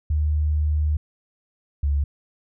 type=tone pair in turn; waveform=sine; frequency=75.7 / 71.27 Hz; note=D#2 / C#2; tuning=-47 / +49 cents; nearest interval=minor second; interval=104 cents; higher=first; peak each=-18 dBFS; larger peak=neither; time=0.1-0.97 / 1.83-2.04 s; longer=first; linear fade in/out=5 ms; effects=none